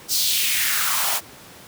white noise with high-pass filter sweep, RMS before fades -21 dBFS, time 0.08-1.21 s, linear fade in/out 50 ms, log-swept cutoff 5100 to 680 Hz, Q 2.6, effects pink hiss -43 dBFS RMS until 1.67 s + high-pass 100 Hz 12 dB/octave

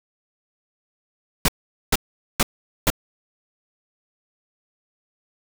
pink noise bursts, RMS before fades -17 dBFS, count 4, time 1.45-2.902 s, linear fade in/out 2 ms, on 33 ms, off 440 ms, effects none

